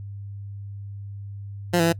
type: tone with pitch steps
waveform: 15% pulse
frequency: 175.4 / 166.5 / 167.9 Hz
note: F3 / E3 / E3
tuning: +8 / +18 / +32 cents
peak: -11 dBFS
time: 1.73-1.928 s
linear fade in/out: 10 ms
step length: 66 ms
effects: noise-tail reverb RT60 0.1 s tail -24 dB re dry + added 100 Hz sine -33 dBFS peak until 1.99 s